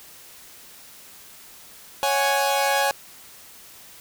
sawtooth chord, C# suspended fourth, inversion none, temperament equal, 554.4 / 740 / 830.6 Hz, C#5 / F#5 / G#5, 0 / 0 / 0 cents, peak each -20 / -24 / -18 dBFS, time 2.03-2.91 s, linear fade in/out 0 ms, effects white hiss -46 dBFS RMS until 4 s

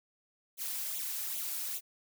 blue noise with flanger, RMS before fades -37 dBFS, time 0.57-1.81 s, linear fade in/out 50 ms, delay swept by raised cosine 0.28 to 3.08 ms, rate 2.5 Hz, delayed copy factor +0.75, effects none

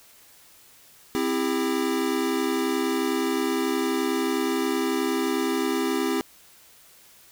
square chord, C major, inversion none, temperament equal with one note detuned, 261.6 / 329.6 / 400.7 Hz, C4 / E4 / G4, 0 / 0 / +38 cents, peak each -28 dBFS, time 1.15-6.21 s, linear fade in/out 0 ms, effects white hiss -53 dBFS RMS until 7.31 s

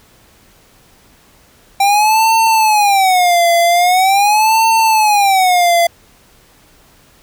square tone with vibrato, 784 Hz, G5, in tune, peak -9 dBFS, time 1.8-5.87 s, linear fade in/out 5 ms, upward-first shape sine, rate 0.43 Hz, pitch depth 240 cents each way, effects pink hiss -48 dBFS RMS until 7.22 s

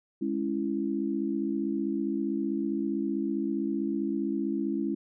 sine chord, C# minor, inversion second, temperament just, 207.9 / 277.2 / 332.6 Hz, G#3 / C#4 / E4, +2 / 0 / +16 cents, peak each -32 / -31 / -31 dBFS, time 0.21-4.95 s, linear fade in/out 10 ms, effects none

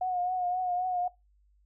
sine tone with vibrato, 726 Hz, F#5, 33 cents flat, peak -27 dBFS, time 0.01-1.08 s, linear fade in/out 5 ms, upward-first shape triangle, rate 3.8 Hz, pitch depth 46 cents each way, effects noise-tail reverb RT60 0.2 s tail -20 dB re dry + added 50 Hz sine -62 dBFS peak until 1.65 s

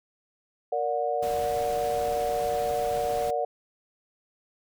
sine chord, Bb augmented, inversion none, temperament just, 466.2 / 582.7 / 728.4 Hz, Bb4 / D5 / F#5, 0 / -14 / -27 cents, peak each -30 / -29 / -28 dBFS, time 0.72-3.45 s, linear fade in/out 5 ms
pink noise, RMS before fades -40 dBFS, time 1.22-3.31 s, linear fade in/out 10 ms
effects none

